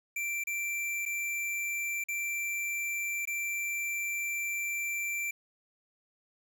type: tone with dropouts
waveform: square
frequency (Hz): 2349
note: D7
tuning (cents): 0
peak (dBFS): -32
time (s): 0.16-5.31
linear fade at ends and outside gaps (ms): 5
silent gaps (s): 0.439-0.47 / 1.054-1.06 / 2.04-2.085 / 3.254-3.273
effects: 10-bit